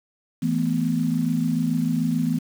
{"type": "chord", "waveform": "sine", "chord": "E suspended fourth", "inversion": "none", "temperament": "equal with one note detuned", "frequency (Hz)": [164.34, 220, 246.9], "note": ["E3", "A3", "B3"], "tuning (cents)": [-5, 0, 0], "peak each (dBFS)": [-24, -26, -23], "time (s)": [0.42, 2.39], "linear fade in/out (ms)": 10, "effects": ["7-bit"]}